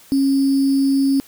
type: tone with sample-and-hold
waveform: sine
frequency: 273.3 Hz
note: C#4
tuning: 24 cents flat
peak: -13 dBFS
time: 0.12-1.2 s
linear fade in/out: 0 ms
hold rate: 4900 Hz
effects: white hiss -47 dBFS RMS until 1.27 s